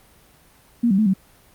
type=tone with pitch steps; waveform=sine; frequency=236.2 / 192.3 / 216.8 / 190.6 Hz; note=A#3 / G3 / A3 / G3; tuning=+23 / -33 / -25 / -48 cents; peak=-14 dBFS; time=0.83-1.138 s; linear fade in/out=10 ms; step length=77 ms; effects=pink hiss -53 dBFS RMS until 1.54 s + Opus 32 kbps